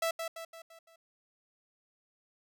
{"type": "tone with echo", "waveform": "sawtooth", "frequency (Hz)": 659.3, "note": "E5", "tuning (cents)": 0, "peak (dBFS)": -25, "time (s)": [0.02, 0.11], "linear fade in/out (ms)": 5, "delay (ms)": 170, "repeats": 5, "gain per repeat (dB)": -6, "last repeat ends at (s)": 0.96, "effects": []}